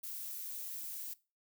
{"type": "noise", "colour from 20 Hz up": "violet", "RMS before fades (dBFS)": -43, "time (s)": [0.03, 1.14], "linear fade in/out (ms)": 10, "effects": ["noise-tail reverb RT60 0.3 s tail -20 dB re dry"]}